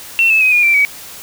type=tone with pitch steps; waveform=sine; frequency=2705 / 2611 / 2521 / 2434 / 2349 / 2268 Hz; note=E7 / E7 / D#7 / D#7 / D7 / C#7; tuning=+44 / -17 / +22 / -39 / 0 / +39 cents; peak=-8 dBFS; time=0.19-0.85 s; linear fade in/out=0 ms; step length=110 ms; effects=white hiss -33 dBFS RMS until 1.22 s